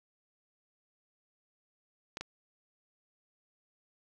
clicks, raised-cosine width 0.2 ms, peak -21 dBFS, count 2, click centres 2.171 / 2.21 s, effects none

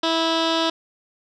15% pulse tone with low-pass filter, 327.2 Hz, E4, 13 cents flat, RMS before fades -21 dBFS, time 0.03-0.7 s, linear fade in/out 5 ms, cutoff 4200 Hz, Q 4.6, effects none

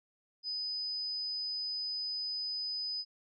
sine tone, 5000 Hz, D#8, 8 cents sharp, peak -34 dBFS, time 0.43-3.05 s, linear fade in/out 50 ms, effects none

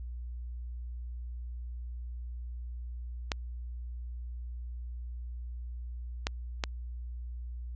clicks, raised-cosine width 0.2 ms, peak -12 dBFS, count 3, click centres 3.318 / 6.269 / 6.638 s, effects added 60 Hz sine -37 dBFS peak until 7.75 s + resampled to 16000 Hz

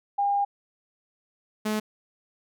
sine / sawtooth tone pair in turn, 806 / 214.2 Hz, G5 / A3, +48 / -46 cents, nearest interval octave + major seventh, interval 2294 cents, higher first, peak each -21 dBFS, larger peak neither, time 0.18-0.45 / 1.65-1.8 s, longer first, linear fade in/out 10 ms, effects none

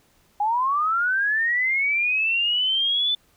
sine linear sweep, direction up, 807 to 3522 Hz, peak -19 dBFS, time 0.4-3.15 s, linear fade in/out 5 ms, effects pink hiss -61 dBFS RMS until 3.36 s

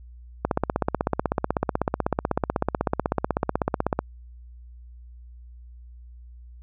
click train, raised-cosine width 1 ms, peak -7 dBFS, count 58, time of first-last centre 0.45-3.99 s, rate 16.1 Hz, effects added 60 Hz sine -42 dBFS peak until 6.62 s

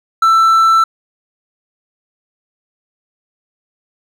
triangle tone, 1331 Hz, E6, 16 cents sharp, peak -5 dBFS, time 0.22-0.84 s, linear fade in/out 5 ms, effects none

